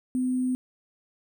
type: tone with sample-and-hold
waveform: sine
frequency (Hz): 254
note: B3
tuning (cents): +49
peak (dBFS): -23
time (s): 0.15-0.55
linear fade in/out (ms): 0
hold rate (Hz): 8820
effects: none